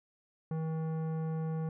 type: tone with tanh clipping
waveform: sine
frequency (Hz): 159.9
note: D#3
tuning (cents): +48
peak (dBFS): -34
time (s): 0.51-1.69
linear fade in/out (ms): 2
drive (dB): 14
effects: none